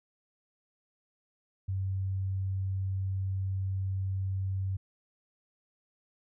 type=tone; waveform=sine; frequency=95.7 Hz; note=G2; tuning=41 cents flat; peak=-29 dBFS; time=1.68-4.77 s; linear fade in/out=10 ms; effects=none